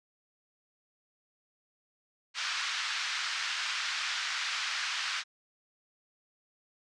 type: band-pass noise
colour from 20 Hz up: pink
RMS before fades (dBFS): -34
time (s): 2.34-5.24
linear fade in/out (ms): 50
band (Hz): 1300 to 5600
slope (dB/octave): 24
effects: resampled to 22050 Hz